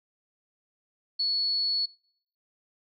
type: tone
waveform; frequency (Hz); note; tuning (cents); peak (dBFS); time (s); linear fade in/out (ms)
sine; 4400; C#8; -14; -24; 1.19-1.86; 10
effects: noise-tail reverb RT60 0.6 s tail -24 dB re dry